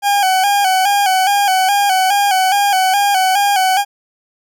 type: tone with vibrato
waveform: 40% pulse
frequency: 780 Hz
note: G5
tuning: 9 cents flat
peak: -10 dBFS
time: 0.02-3.85 s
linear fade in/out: 50 ms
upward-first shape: square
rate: 2.4 Hz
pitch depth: 64 cents each way
effects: none